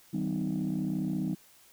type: tone cluster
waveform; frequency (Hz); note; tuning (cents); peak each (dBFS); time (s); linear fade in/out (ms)
sine; 157.5 / 192.4 / 253.2 / 309; D#3 / G3 / B3 / D#4; +21 / -32 / +43 / -12; -34 / -31 / -34 / -34; 0.13-1.35; 10
effects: tanh soft clip ceiling -23 dBFS + white hiss -59 dBFS RMS until 1.72 s